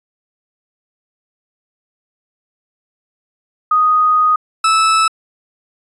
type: tone pair in turn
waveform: sine / 40% pulse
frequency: 1244.5 / 1309.8 Hz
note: D#6 / E6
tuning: 0 / -11 cents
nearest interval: minor second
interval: 89 cents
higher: second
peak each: -9 dBFS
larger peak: neither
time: 3.71-4.36 / 4.64-5.08 s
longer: first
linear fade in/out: 5 ms
effects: resampled to 24000 Hz